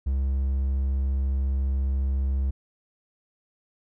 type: tone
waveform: triangle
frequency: 67.2 Hz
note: C2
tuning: 47 cents sharp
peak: -20 dBFS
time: 0.06-2.51 s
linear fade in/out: 10 ms
effects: none